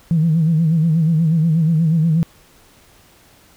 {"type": "tone with vibrato", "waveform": "sine", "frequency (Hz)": 161.6, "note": "E3", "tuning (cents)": -34, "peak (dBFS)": -11, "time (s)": [0.11, 2.23], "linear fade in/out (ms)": 0, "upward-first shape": "sine", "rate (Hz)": 8.3, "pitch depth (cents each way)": 88, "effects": ["tanh soft clip ceiling -7 dBFS", "pink hiss -50 dBFS RMS until 3.56 s"]}